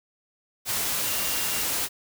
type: tone in noise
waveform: sine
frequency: 2786 Hz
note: F7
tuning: 5 cents flat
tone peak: -37 dBFS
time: 1.03-1.65 s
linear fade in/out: 50 ms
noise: white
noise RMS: -27 dBFS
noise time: 0.65-1.89 s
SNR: -13 dB
effects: none